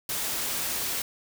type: noise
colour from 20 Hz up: white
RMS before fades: -30 dBFS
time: 0.09-1.02 s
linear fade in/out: 2 ms
effects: none